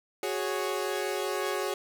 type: chord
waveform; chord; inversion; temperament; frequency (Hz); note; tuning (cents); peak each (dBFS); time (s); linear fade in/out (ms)
sawtooth; F# suspended second; none; equal; 370 / 415.3 / 554.4; F#4 / G#4 / C#5; 0 / 0 / 0; -29 / -29 / -31; 0.23-1.74; 2
effects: none